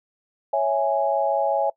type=chord; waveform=sine; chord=C# minor; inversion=none; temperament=equal; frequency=554.4 / 659.3 / 830.6 Hz; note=C#5 / E5 / G#5; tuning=0 / 0 / 0 cents; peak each=-23 dBFS; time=0.53-1.7 s; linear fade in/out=5 ms; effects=noise-tail reverb RT60 0.1 s tail -22 dB re dry